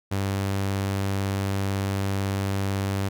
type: tone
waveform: sawtooth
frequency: 98 Hz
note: G2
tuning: in tune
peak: -20 dBFS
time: 0.11-3.09 s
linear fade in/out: 10 ms
effects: none